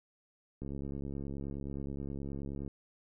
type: click train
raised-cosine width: 3 ms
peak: -28 dBFS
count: 144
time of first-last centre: 0.62-2.678 s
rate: 69.5 Hz
effects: none